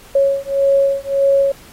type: beating tone pair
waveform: sine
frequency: 551 / 552.7 Hz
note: C#5 / C#5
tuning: -11 / -5 cents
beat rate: 1.7 Hz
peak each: -15 dBFS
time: 0.15-1.52 s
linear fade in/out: 5 ms
effects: pink hiss -43 dBFS RMS until 1.72 s + AAC 48 kbps